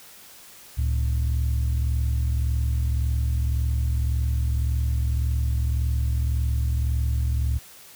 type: tone pair together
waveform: sine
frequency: 69.9 / 111.7 Hz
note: C#2 / A2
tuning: +15 / +27 cents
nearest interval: minor sixth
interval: 812 cents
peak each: -20 / -25 dBFS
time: 0.77-7.59 s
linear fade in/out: 20 ms
effects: tanh soft clip ceiling -16 dBFS + white hiss -47 dBFS RMS until 7.95 s